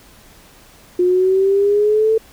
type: exponential sweep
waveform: sine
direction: up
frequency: 355.6 to 446.9 Hz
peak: -11 dBFS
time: 0.99-2.18 s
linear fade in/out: 5 ms
effects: pink hiss -46 dBFS RMS until 2.32 s